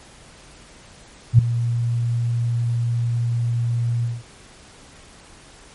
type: tone with ADSR envelope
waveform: sine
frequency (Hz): 118.2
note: A#2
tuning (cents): +24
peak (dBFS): -4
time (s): 1.33-4.23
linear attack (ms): 57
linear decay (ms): 6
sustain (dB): -14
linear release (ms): 200
effects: pink hiss -46 dBFS RMS until 5.74 s + MP3 48 kbps